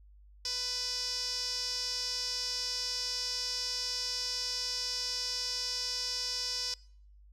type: tone with band-pass filter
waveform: sawtooth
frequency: 497.2 Hz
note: B4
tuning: 12 cents sharp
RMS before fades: -35 dBFS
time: 0.45-6.74 s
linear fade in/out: 2 ms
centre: 5200 Hz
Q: 8.4
effects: noise-tail reverb RT60 0.6 s tail -24 dB re dry + added 50 Hz sine -54 dBFS peak until 7.32 s